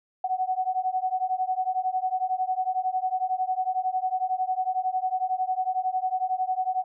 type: beating tone pair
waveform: sine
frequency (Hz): 740 / 751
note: F#5 / F#5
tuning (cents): 0 / +26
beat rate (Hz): 11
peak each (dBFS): -27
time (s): 0.24-6.84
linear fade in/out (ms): 5
effects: none